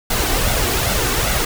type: noise with flanger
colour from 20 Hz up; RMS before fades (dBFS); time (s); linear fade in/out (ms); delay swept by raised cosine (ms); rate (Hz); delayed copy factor
pink; -18; 0.1-1.45; 5; 1.4 to 2.7; 2.5; +0.55
effects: none